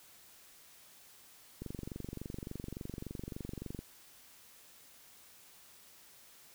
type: click train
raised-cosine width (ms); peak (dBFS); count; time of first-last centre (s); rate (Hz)
3; -28; 52; 1.62-3.79; 23.5
effects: white hiss -59 dBFS RMS until 6.54 s